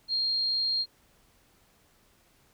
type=tone; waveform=sine; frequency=4221 Hz; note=C8; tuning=14 cents sharp; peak=-25 dBFS; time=0.08-0.86 s; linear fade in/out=50 ms; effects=pink hiss -64 dBFS RMS until 2.53 s